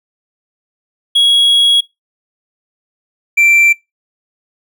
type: tone pair in turn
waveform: triangle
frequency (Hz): 3322 / 2349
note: G#7 / D7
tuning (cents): 0 / 0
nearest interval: tritone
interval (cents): 600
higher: first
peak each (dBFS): -5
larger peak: neither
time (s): 1.15-1.81 / 3.37-3.73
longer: first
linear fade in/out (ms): 10
effects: noise-tail reverb RT60 0.2 s tail -22 dB re dry